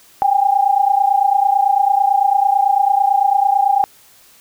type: tone pair together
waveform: sine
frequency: 784 / 813 Hz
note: G5 / G#5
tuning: 0 / -37 cents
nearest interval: minor second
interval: 63 cents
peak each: -14 dBFS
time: 0.22-3.84 s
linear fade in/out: 0 ms
effects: white hiss -48 dBFS RMS until 4.4 s